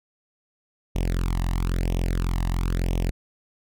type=tone with flanger; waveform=sawtooth; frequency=43.65 Hz; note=F1; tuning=in tune; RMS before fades=-24 dBFS; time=0.95-3.11 s; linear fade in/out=10 ms; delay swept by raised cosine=0.33 to 1.06 ms; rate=1 Hz; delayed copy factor=+0.9; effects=none